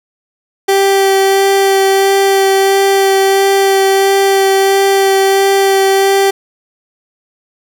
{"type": "tone with vibrato", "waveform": "30% pulse", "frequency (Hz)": 390, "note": "G4", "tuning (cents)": -9, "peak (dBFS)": -5, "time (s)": [0.68, 6.31], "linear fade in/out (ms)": 10, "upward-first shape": "sine", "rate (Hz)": 1.5, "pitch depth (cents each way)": 11, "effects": []}